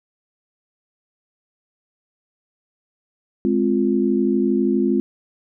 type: chord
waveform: sine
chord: F minor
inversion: first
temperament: just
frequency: 209.5 / 261.9 / 349.2 Hz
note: Ab3 / C4 / F4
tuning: +15 / +2 / 0 cents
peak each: -20 dBFS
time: 3.45-5 s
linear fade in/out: 0 ms
effects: none